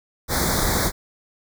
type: band-stop noise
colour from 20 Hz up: pink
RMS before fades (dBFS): -21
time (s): 0.28-0.92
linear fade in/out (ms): 50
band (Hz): 2200 to 3500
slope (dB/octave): 96
effects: none